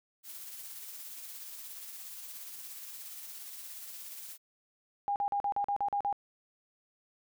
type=noise with tremolo; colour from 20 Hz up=blue; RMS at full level=-44 dBFS; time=0.23-4.38 s; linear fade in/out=50 ms; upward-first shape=sine; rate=17 Hz; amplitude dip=30%
type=tone bursts; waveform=sine; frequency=810 Hz; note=G#5; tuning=43 cents flat; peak=-28 dBFS; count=9; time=5.08-6.127 s; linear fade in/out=0 ms; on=79 ms; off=42 ms
effects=none